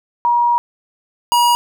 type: tone pair in turn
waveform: sine / square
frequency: 954 / 958.5 Hz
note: A#5 / A#5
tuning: +40 / +48 cents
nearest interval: unison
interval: 8 cents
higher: second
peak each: -11 dBFS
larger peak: neither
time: 0.25-0.58 / 1.32-1.55 s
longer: first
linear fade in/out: 0 ms
effects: none